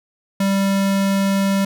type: tone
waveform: square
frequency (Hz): 196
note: G3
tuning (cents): 0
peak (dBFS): -16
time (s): 0.4-1.65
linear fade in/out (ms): 5
effects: none